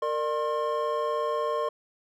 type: tone cluster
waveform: triangle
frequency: 461.4 / 598 / 1069 Hz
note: A#4 / D5 / C6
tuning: -18 / +31 / +37 cents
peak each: -28 dBFS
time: 0.02-1.69 s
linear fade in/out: 5 ms
effects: none